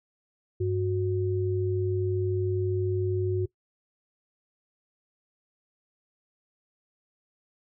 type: tone pair together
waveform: sine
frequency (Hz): 99.14 / 366.4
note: G2 / F#4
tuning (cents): +20 / -17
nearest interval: octave + major seventh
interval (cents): 2263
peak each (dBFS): -27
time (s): 0.6-3.46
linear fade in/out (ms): 10
effects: noise-tail reverb RT60 0.1 s tail -20 dB re dry